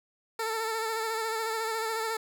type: tone with vibrato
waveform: 15% pulse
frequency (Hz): 445.9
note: A4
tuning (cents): +23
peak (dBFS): -23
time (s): 0.39-2.17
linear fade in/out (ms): 5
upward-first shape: sine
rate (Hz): 14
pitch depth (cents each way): 35
effects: none